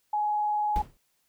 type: tone with vibrato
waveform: sine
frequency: 840 Hz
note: G#5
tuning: 19 cents sharp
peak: -24 dBFS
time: 0.13-0.82 s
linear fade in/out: 5 ms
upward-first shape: sine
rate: 20 Hz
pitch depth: 21 cents each way
type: noise with exponential decay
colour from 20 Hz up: brown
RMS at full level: -27 dBFS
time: 0.76-0.97 s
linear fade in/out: 0 ms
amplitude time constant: 44 ms
effects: white hiss -72 dBFS RMS until 1.28 s